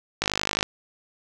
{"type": "click train", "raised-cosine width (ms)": 0.2, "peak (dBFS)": -5, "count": 22, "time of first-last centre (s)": [0.22, 0.629], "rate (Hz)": 51.4, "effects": []}